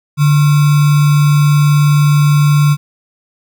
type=tone with sample-and-hold; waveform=sine; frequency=146.83 Hz; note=D3; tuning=in tune; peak=-6 dBFS; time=0.17-2.77 s; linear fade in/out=50 ms; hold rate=1225 Hz; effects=none